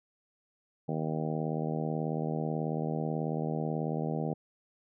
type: harmonic tone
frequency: 78.3 Hz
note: D#2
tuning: 11 cents sharp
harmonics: 2 / 3 / 4 / 5 / 6 / 7 / 8 / 9 / 10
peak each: -33 / -37 / -40 / -41 / -39 / -44 / -42 / -44 / -43 dBFS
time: 0.88-4.34 s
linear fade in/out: 10 ms
effects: none